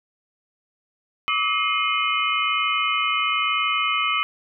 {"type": "tone cluster", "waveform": "sine", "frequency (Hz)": [1157, 1278, 2128, 2475, 2988], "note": ["D6", "D#6", "C7", "D#7", "F#7"], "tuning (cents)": [-26, 46, 29, -10, 16], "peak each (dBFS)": -26, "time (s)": [1.28, 4.23], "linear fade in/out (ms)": 0, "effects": []}